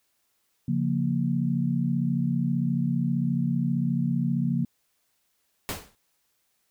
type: chord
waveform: sine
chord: Bb minor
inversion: first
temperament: just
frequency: 139.85 / 174.81 / 233.1 Hz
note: Db3 / F3 / Bb3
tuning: +16 / +2 / 0 cents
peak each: -27 dBFS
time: 0.68-4.65 s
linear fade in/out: 5 ms
type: noise with exponential decay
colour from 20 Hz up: pink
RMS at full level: -27 dBFS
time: 5.69-5.95 s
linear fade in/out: 0 ms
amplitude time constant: 55 ms
effects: white hiss -72 dBFS RMS until 6.7 s